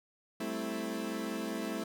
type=chord; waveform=30% pulse; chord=A minor seventh; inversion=third; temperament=equal with one note detuned; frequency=194.98 / 220 / 261.6 / 329.6 Hz; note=G3 / A3 / C4 / E4; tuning=-9 / 0 / 0 / 0 cents; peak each=-40 / -36 / -39 / -37 dBFS; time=0.4-1.84 s; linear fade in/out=5 ms; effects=none